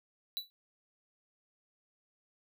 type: tone with exponential decay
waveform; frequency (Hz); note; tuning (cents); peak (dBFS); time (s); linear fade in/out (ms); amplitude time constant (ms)
square; 3951; B7; 0; -31; 0.37-0.5; 0; 27
effects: none